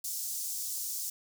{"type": "high-pass noise", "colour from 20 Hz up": "pink", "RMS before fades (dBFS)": -36, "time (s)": [0.04, 1.1], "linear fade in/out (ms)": 5, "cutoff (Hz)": 5800, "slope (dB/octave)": 24, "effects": []}